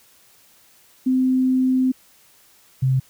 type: tone pair in turn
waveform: sine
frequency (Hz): 258.2 / 131.28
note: C4 / C3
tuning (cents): -23 / +6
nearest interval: octave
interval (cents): 1171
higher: first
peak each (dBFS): -15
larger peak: neither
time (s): 1.06-1.92 / 2.82-3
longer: first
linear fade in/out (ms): 10
effects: white hiss -54 dBFS RMS until 3.09 s